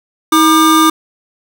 square tone pair together, 318.9 / 1204 Hz, D#4 / D6, +43 / +43 cents, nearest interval octave + major seventh, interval 2300 cents, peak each -10 dBFS, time 0.32-0.9 s, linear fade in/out 5 ms, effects none

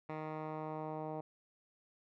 10% pulse tone with low-pass filter sweep, 155.56 Hz, D#3, in tune, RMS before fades -42 dBFS, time 0.09-1.21 s, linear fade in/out 5 ms, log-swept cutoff 1700 to 780 Hz, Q 1.5, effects none

